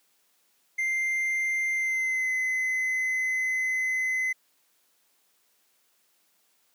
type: tone with pitch glide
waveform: triangle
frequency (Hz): 2093 to 2039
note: C7 to C7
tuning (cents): 0 to -45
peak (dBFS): -23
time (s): 0.78-4.33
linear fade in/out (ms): 10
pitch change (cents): -45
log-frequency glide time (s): 1.73-2.32
effects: white hiss -68 dBFS RMS until 6.74 s + high-pass 200 Hz 12 dB/octave